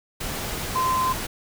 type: tone in noise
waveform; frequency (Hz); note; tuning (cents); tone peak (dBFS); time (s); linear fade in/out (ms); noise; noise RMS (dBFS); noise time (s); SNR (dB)
sine; 1033; C6; -22; -20; 0.75-1.13; 10; pink; -30; 0.2-1.27; +7
effects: none